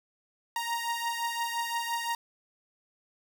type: beating tone pair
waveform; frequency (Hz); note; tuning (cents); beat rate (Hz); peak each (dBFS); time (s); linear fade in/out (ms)
sawtooth; 932.3 / 938.1; A#5 / A#5; 0 / +11; 5.8; -28 / -31; 0.56-2.15; 2
effects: none